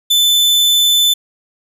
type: tone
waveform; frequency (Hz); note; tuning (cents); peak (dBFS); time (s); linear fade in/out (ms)
40% pulse; 3516; A7; -2; -8; 0.1-1.14; 10
effects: none